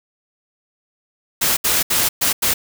white noise bursts at uneven times, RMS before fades -17 dBFS, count 5, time 1.41-1.57 / 1.64-1.83 / 1.9-2.09 / 2.21-2.33 / 2.42-2.54 s, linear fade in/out 10 ms, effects none

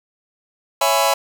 sawtooth chord, C# minor seventh, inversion none, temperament just, 554.4 / 665.2 / 831.5 / 997.9 Hz, C#5 / E5 / G#5 / B5, 0 / +16 / +2 / +18 cents, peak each -16 dBFS, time 0.81-1.14 s, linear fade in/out 5 ms, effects 8-bit

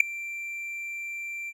triangle tone with ADSR envelope, 2355 Hz, D7, 4 cents sharp, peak -7 dBFS, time 0-1.53 s, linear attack 5 ms, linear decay 4 ms, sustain -24 dB, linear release 44 ms, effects none

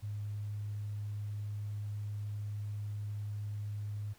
sine tone, 103.83 Hz, G#2, in tune, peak -36 dBFS, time 0.02-4.14 s, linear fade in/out 20 ms, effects pink hiss -63 dBFS RMS until 4.18 s

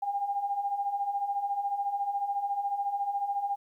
sine beating tone pair, 793 / 807 Hz, G5 / G#5, +20 / -50 cents, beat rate 14 Hz, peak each -35 / -29 dBFS, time 0.02-3.56 s, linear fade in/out 10 ms, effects 11-bit

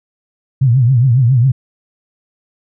sine tone with vibrato, 125.2 Hz, B2, 24 cents sharp, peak -7 dBFS, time 0.61-1.52 s, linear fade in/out 10 ms, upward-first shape triangle, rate 7.3 Hz, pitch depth 190 cents each way, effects none

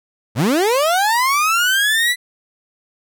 30% pulse linear sweep, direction up, 92.9 to 2000 Hz, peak -11 dBFS, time 0.35-2.16 s, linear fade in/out 50 ms, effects none

